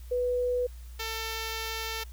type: tone pair in turn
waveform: sine / 5% pulse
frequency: 493.9 / 447.1 Hz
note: B4 / A4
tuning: 0 / +28 cents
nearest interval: major second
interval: 172 cents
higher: first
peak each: -25 / -21 dBFS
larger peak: second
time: 0.11-0.67 / 0.99-2.04 s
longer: second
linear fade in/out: 10 ms
effects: added 60 Hz sine -41 dBFS peak until 2.12 s + white hiss -58 dBFS RMS until 2.12 s